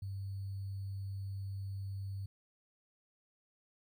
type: tone with sample-and-hold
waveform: sine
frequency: 97.7 Hz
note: G2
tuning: 5 cents flat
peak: -38 dBFS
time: 0.02-2.26 s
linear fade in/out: 5 ms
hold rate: 4410 Hz
effects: none